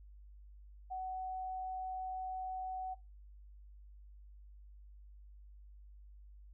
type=tone; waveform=sine; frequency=749 Hz; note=F#5; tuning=21 cents sharp; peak=-38 dBFS; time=0.9-2.95 s; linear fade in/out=20 ms; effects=noise-tail reverb RT60 0.2 s tail -18 dB re dry + added 50 Hz sine -53 dBFS peak until 6.53 s